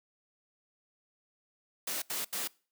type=noise bursts; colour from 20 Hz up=white; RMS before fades=-35 dBFS; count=3; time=1.87-2.476 s; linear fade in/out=5 ms; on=150 ms; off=78 ms; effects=noise-tail reverb RT60 0.4 s tail -24 dB re dry + high-pass 200 Hz 12 dB/octave